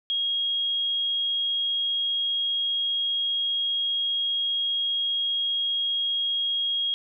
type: tone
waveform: sine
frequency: 3275 Hz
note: G#7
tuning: 25 cents flat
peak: -23 dBFS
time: 0.1-6.94 s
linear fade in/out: 0 ms
effects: none